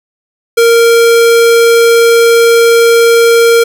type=tone; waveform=square; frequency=464.3 Hz; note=A#4; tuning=7 cents flat; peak=-4 dBFS; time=0.57-3.64 s; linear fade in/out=10 ms; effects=none